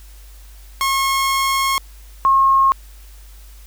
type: tone pair in turn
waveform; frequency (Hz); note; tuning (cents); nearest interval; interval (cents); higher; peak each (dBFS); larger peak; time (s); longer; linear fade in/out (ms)
sawtooth / sine; 1084 / 1080.1; C#6 / C#6; -39 / -45; unison; 6; first; -12 / -10; second; 0.81-1.78 / 2.25-2.72; first; 0
effects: added 50 Hz sine -38 dBFS peak until 3.66 s + white hiss -49 dBFS RMS until 3.66 s